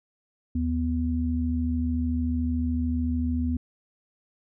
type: tone pair together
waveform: sine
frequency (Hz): 77.77 / 246.9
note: D#2 / B3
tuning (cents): 0 / 0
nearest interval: octave + minor sixth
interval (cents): 2000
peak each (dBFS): -26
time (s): 0.55-3.57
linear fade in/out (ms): 5
effects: none